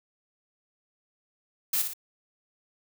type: noise with echo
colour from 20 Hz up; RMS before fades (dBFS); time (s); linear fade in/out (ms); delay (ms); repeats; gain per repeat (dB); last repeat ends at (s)
blue; -26; 1.73-1.82; 5; 58; 2; -6; 1.936
effects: none